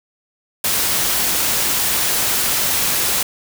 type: noise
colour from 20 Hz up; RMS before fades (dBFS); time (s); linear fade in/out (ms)
white; -18; 0.64-3.23; 5
effects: none